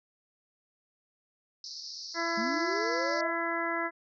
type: band-pass noise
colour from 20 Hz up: white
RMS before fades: -42 dBFS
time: 1.64-3.21 s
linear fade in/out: 2 ms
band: 4300 to 5600 Hz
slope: 96 dB/octave
type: harmonic tone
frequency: 335.5 Hz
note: E4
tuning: 31 cents sharp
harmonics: 1 / 2 / 3 / 4 / 5 / 6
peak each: -36 / -36 / -36 / -36 / -36 / -36 dBFS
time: 2.14-3.91 s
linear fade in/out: 50 ms
type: linear sweep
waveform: sine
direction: up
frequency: 207.3 to 670 Hz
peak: -32 dBFS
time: 2.37-3.31 s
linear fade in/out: 10 ms
effects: none